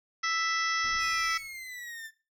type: harmonic tone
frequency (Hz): 659.3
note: E5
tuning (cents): 0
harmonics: 2 / 3 / 4 / 5 / 6 / 7 / 8 / 9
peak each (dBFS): -31 / -31 / -43 / -41 / -44 / -44 / -36 / -40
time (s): 0.23-1.38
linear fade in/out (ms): 10
type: noise with exponential decay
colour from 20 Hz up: brown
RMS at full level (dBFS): -44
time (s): 0.84-1.99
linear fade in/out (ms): 2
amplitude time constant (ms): 250
type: exponential sweep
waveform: 40% pulse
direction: down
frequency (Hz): 2549 to 1760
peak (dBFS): -39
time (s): 0.98-2.11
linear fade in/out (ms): 50
effects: noise-tail reverb RT60 0.3 s tail -17 dB re dry